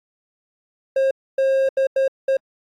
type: tone bursts at uneven times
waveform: triangle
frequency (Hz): 536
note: C5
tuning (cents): +42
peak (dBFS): -13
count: 5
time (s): 0.96-1.11 / 1.38-1.69 / 1.77-1.87 / 1.96-2.08 / 2.28-2.37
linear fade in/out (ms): 5
effects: AAC 48 kbps